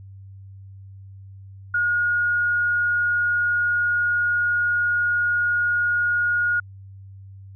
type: tone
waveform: sine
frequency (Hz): 1437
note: F6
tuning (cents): +49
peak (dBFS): -18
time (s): 1.74-6.6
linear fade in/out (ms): 5
effects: added 97 Hz sine -39 dBFS peak until 7.55 s